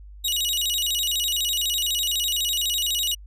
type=tone with vibrato; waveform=sawtooth; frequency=3324 Hz; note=G#7; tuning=1 cent sharp; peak=-19 dBFS; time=0.24-3.15 s; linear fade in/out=10 ms; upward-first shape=square; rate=12 Hz; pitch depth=230 cents each way; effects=added 50 Hz sine -40 dBFS peak until 3.26 s